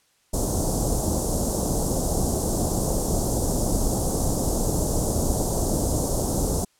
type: band-stop noise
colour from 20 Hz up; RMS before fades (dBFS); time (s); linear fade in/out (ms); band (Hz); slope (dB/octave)
pink; -23; 0.33-6.65; 10; 760 to 6500; 24
effects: white hiss -64 dBFS RMS until 6.79 s + low-pass 10000 Hz 12 dB/octave